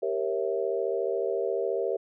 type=chord; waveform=sine; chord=G diminished seventh; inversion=none; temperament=equal with one note detuned; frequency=392 / 466.2 / 545.2 / 659.3 Hz; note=G4 / Bb4 / Db5 / Fb5; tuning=0 / 0 / -29 / 0 cents; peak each=-30 / -30 / -32 / -34 dBFS; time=0.02-1.97 s; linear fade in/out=10 ms; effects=none